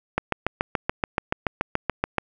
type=click train; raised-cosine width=0.5 ms; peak=-6 dBFS; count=15; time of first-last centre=0.18-2.183 s; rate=6.99 Hz; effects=none